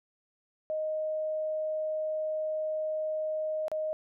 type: tone with dropouts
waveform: sine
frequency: 622.3 Hz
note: D#5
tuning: in tune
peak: -29 dBFS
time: 0.7-3.93 s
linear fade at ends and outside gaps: 0 ms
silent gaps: 3.682-3.716 s
effects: none